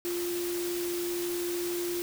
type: tone in noise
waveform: sine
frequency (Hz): 349.2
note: F4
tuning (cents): 0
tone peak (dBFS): -30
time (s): 0.05-2.02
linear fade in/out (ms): 0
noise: white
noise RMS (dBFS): -38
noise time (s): 0.05-2.02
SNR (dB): +5
effects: none